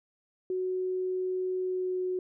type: tone with pitch glide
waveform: sine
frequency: 370 to 367.4 Hz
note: F#4 to F#4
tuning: 0 to -12 cents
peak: -28 dBFS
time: 0.5-2.19 s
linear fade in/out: 2 ms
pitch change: -12 cents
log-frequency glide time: 1.59-2.01 s
effects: none